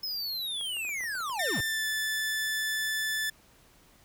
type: linear sweep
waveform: square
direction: down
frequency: 5200 to 69.7 Hz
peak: -32 dBFS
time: 0.03-1.61 s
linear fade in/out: 5 ms
type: clicks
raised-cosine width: 0.5 ms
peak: -34 dBFS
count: 9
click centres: 0.611 / 0.768 / 0.85 / 0.892 / 1.007 / 1.038 / 1.152 / 1.205 / 1.298 s
type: tone with pitch glide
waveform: sawtooth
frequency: 1804 to 1749.6 Hz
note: A6 to A6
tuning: +43 to -10 cents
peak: -25 dBFS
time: 1.39-3.3 s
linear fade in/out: 5 ms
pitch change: -53 cents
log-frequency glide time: 1.52-1.86 s
effects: pink hiss -60 dBFS RMS until 4.04 s